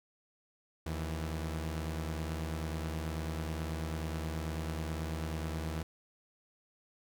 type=tone pair together; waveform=sawtooth; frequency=77.78 / 164.81 Hz; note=D#2 / E3; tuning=0 / 0 cents; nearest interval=octave + minor second; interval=1300 cents; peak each=-32 / -37 dBFS; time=0.86-5.83 s; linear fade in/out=5 ms; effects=none